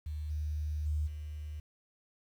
sine tone with level steps, 75.8 Hz, D#2, 45 cents flat, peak -35 / -32 / -29 / -38 dBFS, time 0.06-1.6 s, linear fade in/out 5 ms, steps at 0.29 / 0.85 / 1.06 s, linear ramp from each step 20 ms, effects 10-bit

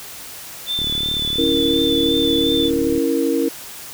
sine tone with vibrato, 3520 Hz, A7, in tune, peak -19 dBFS, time 0.66-2.71 s, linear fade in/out 50 ms, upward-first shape sine, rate 2.8 Hz, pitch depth 22 cents each way
click train, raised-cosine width 3 ms, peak -17 dBFS, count 82, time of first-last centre 0.79-2.979 s, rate 37 Hz
sine chord, A# diminished, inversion first, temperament equal, 277.2 / 329.6 / 466.2 Hz, C#4 / E4 / A#4, 0 / 0 / 0 cents, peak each -20 dBFS, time 1.38-3.49 s, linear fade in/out 10 ms
effects white hiss -35 dBFS RMS until 3.93 s

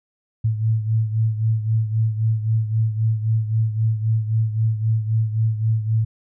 sine beating tone pair, 110 / 113.8 Hz, A2 / A#2, 0 / -41 cents, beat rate 3.8 Hz, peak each -18 / -24 dBFS, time 0.44-6.05 s, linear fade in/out 10 ms, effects none

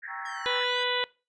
white band-pass noise, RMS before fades -40 dBFS, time 0.02-0.65 s, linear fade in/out 20 ms, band 1600 to 1900 Hz, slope 96 dB/octave
sine chord, G diminished seventh, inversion none, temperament equal, 784 / 932.3 / 1108.7 / 1318.5 Hz, G5 / Bb5 / Db6 / Fb6, 0 / 0 / 0 / 0 cents, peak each -42 / -42 / -43 / -39 dBFS, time 0.07-0.63 s, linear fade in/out 50 ms
15% pulse linear two-way sweep, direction down then up, 1635 to 1318.5 to 1635 Hz, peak -38 dBFS, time 0.25-0.84 s, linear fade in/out 10 ms, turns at 0.62 s
harmonic tone, 493.9 Hz, B4, in tune, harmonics 1 / 2 / 3 / 4 / 5 / 6 / 7 / 8, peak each -31 / -33 / -35 / -33 / -38 / -33 / -33 / -36 dBFS, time 0.46-1.04 s, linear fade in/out 0 ms
effects noise-tail reverb RT60 0.3 s tail -22 dB re dry + resampled to 22050 Hz

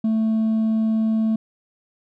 triangle tone with hard clipping, 220.9 Hz, A3, 7 cents sharp, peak -16 dBFS, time 0.04-1.36 s, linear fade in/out 5 ms, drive 1 dB, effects none

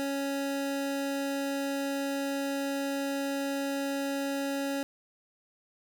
25% pulse tone, 277.4 Hz, C#4, 1 cent sharp, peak -26 dBFS, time 0-4.83 s, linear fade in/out 0 ms, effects none

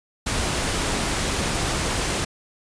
pink noise, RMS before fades -24 dBFS, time 0.26-2.25 s, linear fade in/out 10 ms, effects resampled to 22050 Hz

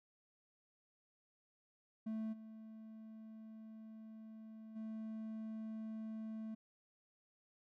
triangle tone with level steps, 220 Hz, A3, in tune, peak -37 / -49 / -41 dBFS, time 2.06-6.55 s, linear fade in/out 10 ms, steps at 2.32 / 4.75 s, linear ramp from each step 20 ms, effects none

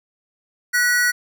square tone pair together, 1476 / 1928 Hz, F#6 / B6, -5 / -42 cents, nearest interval perfect fourth, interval 463 cents, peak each -19 dBFS, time 0.73-1.12 s, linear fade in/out 20 ms, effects none

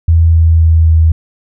sine tone with pitch steps, 82.41 / 81.79 / 81.18 / 80.57 Hz, E2 / E2 / E2 / E2, 0 / -13 / -26 / -39 cents, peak -4 dBFS, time 0.08-1.12 s, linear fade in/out 5 ms, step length 260 ms, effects none

